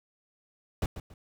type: noise with echo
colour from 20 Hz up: brown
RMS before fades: -28 dBFS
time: 0.82-0.86 s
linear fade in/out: 2 ms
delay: 140 ms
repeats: 2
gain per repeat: -11 dB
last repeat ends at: 1.14 s
effects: none